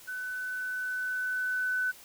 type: tone with level ramp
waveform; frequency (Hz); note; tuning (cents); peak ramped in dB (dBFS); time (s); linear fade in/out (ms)
sine; 1504; F#6; +28; -34 to -26; 0.07-1.92; 20
effects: white hiss -52 dBFS RMS until 2.04 s